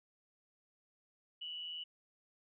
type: tone with amplitude modulation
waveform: sine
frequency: 2947 Hz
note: F#7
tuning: 8 cents flat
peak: -39 dBFS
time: 1.41-1.84 s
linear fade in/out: 10 ms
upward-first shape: sine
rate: 162 Hz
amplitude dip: 50%
effects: none